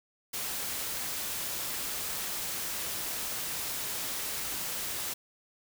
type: noise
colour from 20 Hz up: white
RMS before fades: -35 dBFS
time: 0.33-5.14 s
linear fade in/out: 10 ms
effects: none